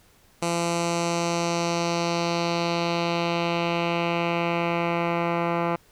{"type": "tone with low-pass filter sweep", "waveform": "10% pulse", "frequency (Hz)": 170.3, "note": "F3", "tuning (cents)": -43, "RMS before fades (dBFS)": -25, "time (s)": [0.42, 5.76], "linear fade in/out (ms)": 5, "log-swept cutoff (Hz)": [8600, 1700], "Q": 1.8, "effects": ["pink hiss -58 dBFS RMS until 5.91 s"]}